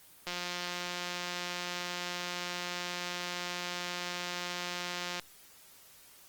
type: click train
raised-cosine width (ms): 0.2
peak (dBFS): -19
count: 873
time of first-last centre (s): 0.27-5.197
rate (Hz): 177
effects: white hiss -57 dBFS RMS until 6.28 s + Opus 24 kbps